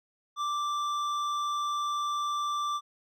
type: tone with hard clipping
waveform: triangle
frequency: 1174.7 Hz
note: D6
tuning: in tune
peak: -30 dBFS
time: 0.36-2.81 s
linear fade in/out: 50 ms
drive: 13 dB
effects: none